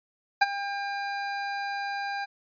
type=tone with ADSR envelope; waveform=25% pulse; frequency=801 Hz; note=G5; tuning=37 cents sharp; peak=-11 dBFS; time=0.41-2.26 s; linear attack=11 ms; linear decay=28 ms; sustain=-15 dB; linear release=24 ms; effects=resampled to 11025 Hz